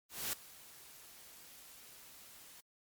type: noise with ADSR envelope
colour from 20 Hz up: white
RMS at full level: -36 dBFS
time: 0.09-2.61 s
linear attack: 240 ms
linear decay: 4 ms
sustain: -20 dB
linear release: 12 ms
effects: MP3 96 kbps